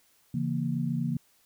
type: chord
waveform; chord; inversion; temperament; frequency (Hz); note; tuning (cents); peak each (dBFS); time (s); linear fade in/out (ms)
sine; A# diminished; first; just; 139.85 / 167.82 / 233.1; C#3 / E3 / A#3; +16 / +31 / 0; -31; 0.34-1.17; 5
effects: white hiss -65 dBFS RMS until 1.45 s